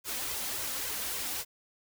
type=noise with flanger; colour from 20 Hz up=white; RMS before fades=-35 dBFS; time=0.04-1.45 s; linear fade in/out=50 ms; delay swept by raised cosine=1.9 to 4 ms; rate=3.6 Hz; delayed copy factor=+0.65; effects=none